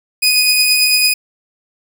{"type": "tone pair together", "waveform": "sawtooth", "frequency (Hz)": [2489, 4987], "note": ["D#7", "D#8"], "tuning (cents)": [0, 3], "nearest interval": "octave", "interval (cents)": 1203, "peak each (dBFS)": -10, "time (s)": [0.22, 1.14], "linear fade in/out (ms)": 10, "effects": []}